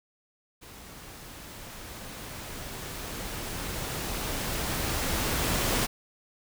pink noise with level ramp, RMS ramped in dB -47 to -26 dBFS, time 0.61-5.87 s, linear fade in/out 20 ms, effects none

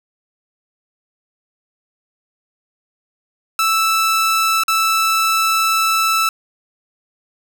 sawtooth tone with dropouts, 1318.5 Hz, E6, in tune, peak -10 dBFS, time 3.59-6.29 s, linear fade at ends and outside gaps 2 ms, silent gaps 4.636-4.681 s, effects none

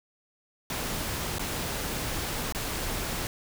pink noise with dropouts, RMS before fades -32 dBFS, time 0.7-3.27 s, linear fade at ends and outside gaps 1 ms, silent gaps 1.384-1.394 / 2.524-2.548 s, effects none

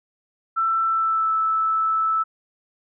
sine tone with pitch glide, 1334 to 1312.6 Hz, E6 to E6, +20 to -8 cents, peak -18 dBFS, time 0.56-2.24 s, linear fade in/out 20 ms, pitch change -28 cents, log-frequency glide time 0.85-1.33 s, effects none

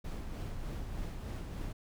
brown noise with tremolo, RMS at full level -38 dBFS, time 0.04-1.73 s, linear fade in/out 10 ms, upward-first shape sine, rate 3.3 Hz, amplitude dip 35%, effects none

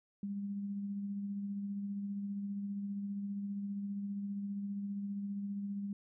sine tone with tremolo, 200.7 Hz, G3, 41 cents sharp, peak -35 dBFS, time 0.23-5.93 s, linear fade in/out 2 ms, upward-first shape sine, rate 15 Hz, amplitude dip 30%, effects none

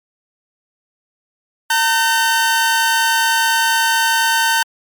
sawtooth tone pair together, 909.2 / 1532 Hz, A#5 / G6, -43 / -40 cents, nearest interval major sixth, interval 903 cents, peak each -12 dBFS, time 1.7-4.63 s, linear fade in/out 5 ms, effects MP3 96 kbps

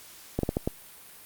slowing click train, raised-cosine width 2 ms, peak -12 dBFS, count 5, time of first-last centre 0.39-0.675 s, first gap 43 ms, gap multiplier 1.35, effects white hiss -49 dBFS RMS until 1.25 s + Opus 48 kbps

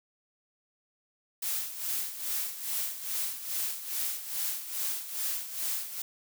blue noise with tremolo, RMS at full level -31 dBFS, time 1.42-6.02 s, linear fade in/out 5 ms, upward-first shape sine, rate 2.4 Hz, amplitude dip 70%, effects none

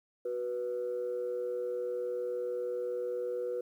sine tone pair together, 370 / 490.1 Hz, F#4 / B4, 0 / -13 cents, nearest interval perfect fourth, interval 487 cents, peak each -37 / -32 dBFS, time 0.25-3.61 s, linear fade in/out 5 ms, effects tanh soft clip ceiling -27 dBFS + 11-bit

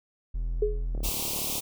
triangle tone, 41.68 Hz, E1, 20 cents sharp, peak -25 dBFS, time 0.34-1.1 s, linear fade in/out 10 ms
sine tone with exponential decay, 420 Hz, G#4, 19 cents sharp, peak -19 dBFS, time 0.62-0.86 s, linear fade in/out 5 ms, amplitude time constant 52 ms
click train, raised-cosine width 2 ms, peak -26 dBFS, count 24, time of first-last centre 0.95-1.582 s, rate 36.4 Hz
white band-stop noise, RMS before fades -31 dBFS, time 1.03-1.61 s, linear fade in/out 20 ms, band 1100 to 2400 Hz, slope 48 dB/octave
effects none

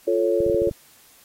sine chord, F augmented, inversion none, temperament equal, 349.2 / 440 / 554.4 Hz, F4 / A4 / C#5, 0 / 0 / 0 cents, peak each -22 dBFS, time 0.07-0.7 s, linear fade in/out 10 ms
clicks, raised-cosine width 5 ms, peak -20 dBFS, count 7, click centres 0.405 / 0.465 / 0.498 / 0.546 / 0.619 / 0.673 / 0.712 s
effects white hiss -53 dBFS RMS until 1.24 s + AAC 48 kbps

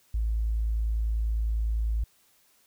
triangle tone with tanh clipping, 55 Hz, A1, in tune, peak -24 dBFS, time 0.14-2.04 s, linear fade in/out 5 ms, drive 4 dB, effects white hiss -64 dBFS RMS until 2.66 s

